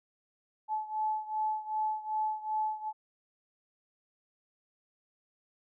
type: beating tone pair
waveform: sine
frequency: 862 / 864.6 Hz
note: A5 / A5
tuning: -36 / -31 cents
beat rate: 2.6 Hz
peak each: -32 / -35 dBFS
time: 0.68-2.93 s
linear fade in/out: 50 ms
effects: none